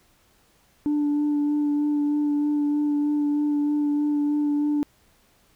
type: tone with vibrato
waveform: sine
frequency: 293.7 Hz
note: D4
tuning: in tune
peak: -18 dBFS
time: 0.86-4.83 s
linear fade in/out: 0 ms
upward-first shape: sine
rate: 3.2 Hz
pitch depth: 14 cents each way
effects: tanh soft clip ceiling -18 dBFS + pink hiss -61 dBFS RMS until 5.55 s